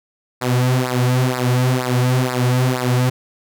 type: tone with flanger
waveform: sawtooth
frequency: 126.2 Hz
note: B2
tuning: 38 cents sharp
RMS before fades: -17 dBFS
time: 0.41-3.1 s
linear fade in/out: 10 ms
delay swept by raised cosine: 0.31 to 5.21 ms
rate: 2.1 Hz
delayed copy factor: -0.85
effects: none